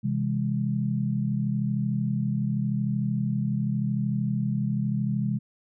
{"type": "chord", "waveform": "sine", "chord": "C augmented", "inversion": "none", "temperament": "just", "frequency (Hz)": [130.81, 163.52, 204.4], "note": ["C3", "E3", "G#3"], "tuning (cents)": [0, -14, -27], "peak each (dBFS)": [-27, -31, -27], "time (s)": [0.03, 5.39], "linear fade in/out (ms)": 20, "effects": []}